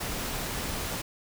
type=noise; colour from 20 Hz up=pink; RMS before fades=-33 dBFS; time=0-1.02 s; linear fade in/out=10 ms; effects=none